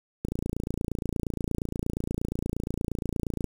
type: click train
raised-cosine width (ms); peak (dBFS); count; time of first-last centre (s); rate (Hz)
3; -16; 92; 0.25-3.443; 28.5
effects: 7-bit